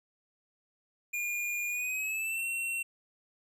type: tone with pitch glide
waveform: square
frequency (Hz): 2423 to 2720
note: D#7 to F7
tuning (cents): -47 to -46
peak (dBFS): -32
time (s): 1.13-2.83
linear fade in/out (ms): 10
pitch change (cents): +201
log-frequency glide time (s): 1.67-2.45
effects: none